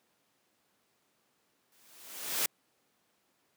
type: noise with exponential growth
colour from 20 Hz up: white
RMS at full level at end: -28 dBFS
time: 1.72-2.46 s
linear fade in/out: 2 ms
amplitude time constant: 160 ms
effects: pink hiss -73 dBFS RMS until 3.56 s + high-pass 200 Hz 12 dB/octave